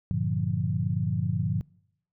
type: chord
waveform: sine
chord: G minor seventh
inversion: none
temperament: equal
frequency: 98 / 116.54 / 146.83 / 174.61 Hz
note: G2 / Bb2 / D3 / F3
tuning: 0 / 0 / 0 / 0 cents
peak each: -30 dBFS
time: 0.11-1.61 s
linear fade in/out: 0 ms
effects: noise-tail reverb RT60 0.8 s tail -26 dB re dry

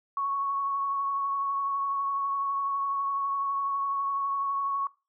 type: tone with vibrato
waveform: sine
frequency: 1108.7 Hz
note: C#6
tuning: in tune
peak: -26 dBFS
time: 0.17-4.87 s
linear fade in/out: 2 ms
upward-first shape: sine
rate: 12 Hz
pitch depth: 14 cents each way
effects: noise-tail reverb RT60 0.3 s tail -21 dB re dry

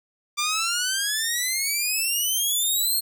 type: exponential sweep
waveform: 10% pulse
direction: up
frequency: 1176 to 4316 Hz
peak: -14 dBFS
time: 0.37-3.01 s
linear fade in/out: 20 ms
effects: none

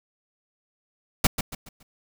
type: noise with echo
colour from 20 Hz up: pink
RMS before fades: -17 dBFS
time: 1.24-1.27 s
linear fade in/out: 5 ms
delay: 140 ms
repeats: 4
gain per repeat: -9 dB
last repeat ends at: 1.83 s
effects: none

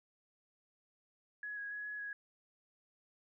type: tone with pitch steps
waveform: sine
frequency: 1683 / 1654 / 1678 / 1687 / 1664 Hz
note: G#6 / G#6 / G#6 / G#6 / G#6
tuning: +23 / -8 / +17 / +27 / +3 cents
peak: -40 dBFS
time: 1.43-2.13 s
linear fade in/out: 2 ms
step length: 140 ms
effects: none

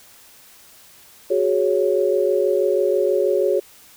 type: chord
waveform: sine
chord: F# suspended second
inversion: none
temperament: just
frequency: 370 / 416.2 / 555 Hz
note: F#4 / G#4 / C#5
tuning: 0 / +4 / +2 cents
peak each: -20 dBFS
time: 1.3-3.6 s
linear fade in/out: 10 ms
effects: white hiss -48 dBFS RMS until 3.96 s

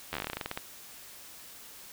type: slowing click train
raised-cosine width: 0.3 ms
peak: -17 dBFS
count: 16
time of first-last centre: 0.13-0.575 s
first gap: 11 ms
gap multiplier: 1.13
effects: white hiss -49 dBFS RMS until 1.92 s

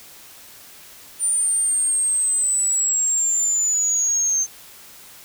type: linear sweep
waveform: sine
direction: down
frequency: 9170 to 6272 Hz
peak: -17 dBFS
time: 1.19-4.47 s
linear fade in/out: 50 ms
effects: white hiss -44 dBFS RMS until 5.24 s

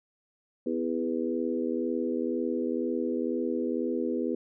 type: harmonic tone with a mistuned harmonic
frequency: 82 Hz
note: E2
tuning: 9 cents flat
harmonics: 3 / 4 / 5 / 6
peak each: -31 / -32 / -33 / -34 dBFS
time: 0.66-4.35 s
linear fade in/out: 5 ms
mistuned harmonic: 3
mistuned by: +27 cents
effects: none

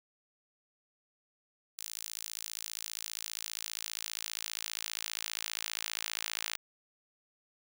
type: tone with high-pass filter sweep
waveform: sawtooth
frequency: 55 Hz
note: A1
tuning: in tune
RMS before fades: -40 dBFS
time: 1.78-6.57 s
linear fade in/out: 5 ms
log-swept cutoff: 6000 to 2400 Hz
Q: 0.76
effects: none

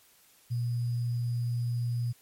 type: tone with sample-and-hold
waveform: sine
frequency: 120 Hz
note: B2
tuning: 49 cents flat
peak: -27 dBFS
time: 0.5-2.13 s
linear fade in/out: 20 ms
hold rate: 4900 Hz
effects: white hiss -61 dBFS RMS until 2.21 s + MP3 64 kbps

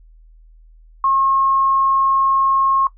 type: tone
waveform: sine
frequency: 1080 Hz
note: C#6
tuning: 45 cents flat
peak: -13 dBFS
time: 1.04-2.87 s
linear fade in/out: 2 ms
effects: noise-tail reverb RT60 0.1 s tail -17 dB re dry + added 40 Hz sine -43 dBFS peak until 2.97 s

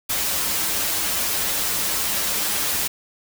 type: noise with comb filter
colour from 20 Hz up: white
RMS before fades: -23 dBFS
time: 0.09-2.88 s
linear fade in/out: 10 ms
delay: 8 ms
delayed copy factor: -0.85
effects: none

